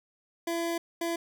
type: tone bursts at uneven times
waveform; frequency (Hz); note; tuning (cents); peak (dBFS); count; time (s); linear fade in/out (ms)
25% pulse; 337; E4; +38; -25; 2; 0.47-0.78 / 1.01-1.16; 5
effects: none